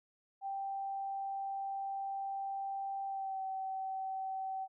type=tone with pitch glide; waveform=sine; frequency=784 to 766.1 Hz; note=G5 to G5; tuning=0 to -40 cents; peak=-36 dBFS; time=0.41-4.68 s; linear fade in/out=50 ms; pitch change=-40 cents; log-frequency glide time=3.06-3.42 s; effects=none